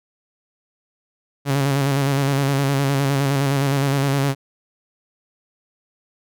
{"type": "tone with vibrato", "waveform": "sawtooth", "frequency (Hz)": 138.59, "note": "C#3", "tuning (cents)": 0, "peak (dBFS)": -13, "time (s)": [1.45, 4.35], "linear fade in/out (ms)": 50, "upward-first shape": "square", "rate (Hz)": 9.7, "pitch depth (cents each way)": 36, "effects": []}